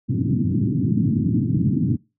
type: band-pass noise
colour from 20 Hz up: pink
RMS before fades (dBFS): -20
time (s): 0.08-1.97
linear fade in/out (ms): 20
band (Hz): 100 to 300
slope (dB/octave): 48
effects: noise-tail reverb RT60 0.3 s tail -25 dB re dry